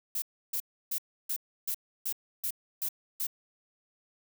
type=noise bursts; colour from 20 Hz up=violet; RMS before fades=-32 dBFS; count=9; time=0.15-3.269 s; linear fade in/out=5 ms; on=71 ms; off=310 ms; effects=none